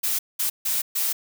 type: noise bursts at uneven times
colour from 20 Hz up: blue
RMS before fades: -24 dBFS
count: 4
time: 0.03-0.19 / 0.39-0.5 / 0.65-0.82 / 0.95-1.13 s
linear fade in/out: 10 ms
effects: none